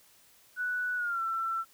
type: tone with pitch glide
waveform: sine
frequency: 1480 to 1341.6 Hz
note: F#6 to E6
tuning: 0 to +30 cents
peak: -29 dBFS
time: 0.56-1.65 s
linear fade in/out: 50 ms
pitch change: -170 cents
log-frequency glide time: 0.96-1.22 s
effects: white hiss -61 dBFS RMS until 1.73 s